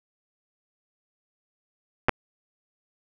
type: clicks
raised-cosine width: 0.5 ms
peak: -4 dBFS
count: 2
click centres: 2.085 / 2.093 s
effects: none